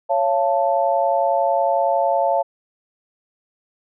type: chord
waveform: sine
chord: Db augmented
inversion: none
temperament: equal with one note detuned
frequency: 554.4 / 685.3 / 880 Hz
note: Db5 / F5 / A5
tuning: 0 / -33 / 0 cents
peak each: -20 / -19 / -21 dBFS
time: 0.09-2.43 s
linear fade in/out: 20 ms
effects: none